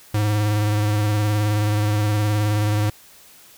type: tone with vibrato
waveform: square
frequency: 105.1 Hz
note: G#2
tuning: 21 cents sharp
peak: -18 dBFS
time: 0.14-2.9 s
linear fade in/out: 5 ms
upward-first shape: sine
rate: 19 Hz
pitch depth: 31 cents each way
effects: white hiss -48 dBFS RMS until 3.57 s